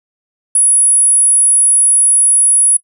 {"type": "tone", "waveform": "sine", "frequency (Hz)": 10240, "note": "D#9", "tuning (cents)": 49, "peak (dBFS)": -6, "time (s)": [0.55, 2.77], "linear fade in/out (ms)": 5, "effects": ["noise-tail reverb RT60 0.1 s tail -19 dB re dry"]}